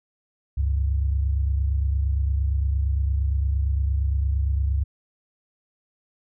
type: tone pair together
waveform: sine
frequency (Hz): 69.3 / 98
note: C#2 / G2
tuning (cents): 0 / 0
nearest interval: tritone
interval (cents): 600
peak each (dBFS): -20 / -28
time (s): 0.57-4.84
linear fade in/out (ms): 10
effects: none